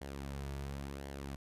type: tone with flanger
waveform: sawtooth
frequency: 69.3 Hz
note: C#2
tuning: in tune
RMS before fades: -43 dBFS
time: 0.01-1.36 s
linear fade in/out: 5 ms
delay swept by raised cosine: 0.78 to 3.88 ms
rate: 0.94 Hz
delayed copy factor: -0.5
effects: resampled to 32000 Hz